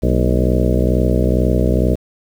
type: harmonic tone with a mistuned harmonic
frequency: 62.2 Hz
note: B1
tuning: 13 cents sharp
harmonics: 1 / 2 / 3 / 4 / 5 / 6 / 7 / 8 / 9 / 10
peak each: -16 / -19 / -21 / -22 / -23 / -24 / -24 / -25 / -26 / -26 dBFS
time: 0.02-1.96 s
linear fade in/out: 20 ms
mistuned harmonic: 4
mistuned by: -100 cents
effects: 7-bit